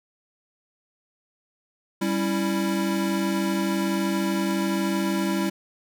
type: chord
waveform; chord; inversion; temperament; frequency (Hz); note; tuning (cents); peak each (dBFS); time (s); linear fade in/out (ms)
square; C# diminished; second; equal; 196 / 277.2 / 329.6; G3 / C#4 / E4; 0 / 0 / 0; -26 / -32 / -27; 2.01-5.5; 10
effects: none